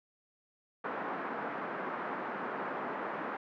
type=band-pass noise; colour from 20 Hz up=white; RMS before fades=-38 dBFS; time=0.84-3.37 s; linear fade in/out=5 ms; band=190 to 1500 Hz; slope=24 dB/octave; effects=none